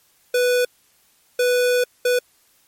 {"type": "tone bursts at uneven times", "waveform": "square", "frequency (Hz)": 493.9, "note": "B4", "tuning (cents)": 0, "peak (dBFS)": -16, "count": 3, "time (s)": [[0.34, 0.65], [1.39, 1.84], [2.05, 2.19]], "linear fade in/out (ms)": 5, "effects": ["white hiss -59 dBFS RMS until 2.67 s", "MP3 64 kbps"]}